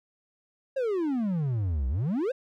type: exponential two-way sweep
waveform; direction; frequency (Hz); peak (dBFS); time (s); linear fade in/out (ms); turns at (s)
triangle; down then up; 556 to 61 to 556; -23; 0.76-2.32; 10; 1.88
effects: none